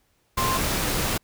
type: tone in noise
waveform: sine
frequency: 1049 Hz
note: C6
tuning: 4 cents sharp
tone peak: -24 dBFS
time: 0.37-0.58 s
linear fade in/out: 10 ms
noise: pink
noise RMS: -25 dBFS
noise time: 0.37-1.18 s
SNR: -2 dB
effects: pink hiss -67 dBFS RMS until 1.23 s